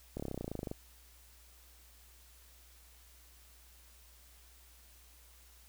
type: slowing click train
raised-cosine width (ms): 2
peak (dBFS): -25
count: 17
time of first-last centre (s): 0.17-0.714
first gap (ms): 27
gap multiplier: 1.03
effects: added 60 Hz sine -60 dBFS peak until 5.68 s + white hiss -62 dBFS RMS until 5.68 s